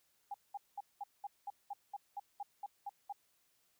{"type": "tone bursts", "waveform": "sine", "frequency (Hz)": 810, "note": "G#5", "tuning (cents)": -43, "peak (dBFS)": -39, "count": 13, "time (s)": [0.31, 3.126], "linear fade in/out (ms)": 5, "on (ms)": 32, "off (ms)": 200, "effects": ["white hiss -75 dBFS RMS until 3.79 s"]}